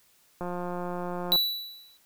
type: click train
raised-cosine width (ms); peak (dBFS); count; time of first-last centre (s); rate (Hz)
1; -21; 169; 0.41-1.359; 177
type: tone with exponential decay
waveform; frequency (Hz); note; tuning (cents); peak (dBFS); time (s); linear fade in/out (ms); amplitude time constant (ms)
square; 3944; B7; -3; -18; 1.32-1.97; 0; 140
effects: white hiss -63 dBFS RMS until 2.05 s